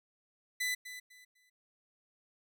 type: tone with echo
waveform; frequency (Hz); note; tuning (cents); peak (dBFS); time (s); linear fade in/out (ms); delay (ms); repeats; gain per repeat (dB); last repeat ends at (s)
sawtooth; 1998; B6; +20; -28; 0.6-0.75; 10; 250; 3; -12; 1.5
effects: none